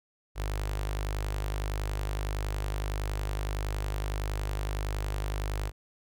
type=tone with notch filter; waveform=sawtooth; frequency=50.8 Hz; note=G#1; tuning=38 cents flat; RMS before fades=-32 dBFS; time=0.35-5.72 s; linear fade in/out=50 ms; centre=210 Hz; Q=0.8; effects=none